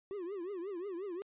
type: tone with vibrato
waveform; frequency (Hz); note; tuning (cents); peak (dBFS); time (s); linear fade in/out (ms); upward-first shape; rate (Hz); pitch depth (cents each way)
triangle; 373.3; F#4; +15; -36; 0.11-1.22; 0; triangle; 5.6; 220
effects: resampled to 8000 Hz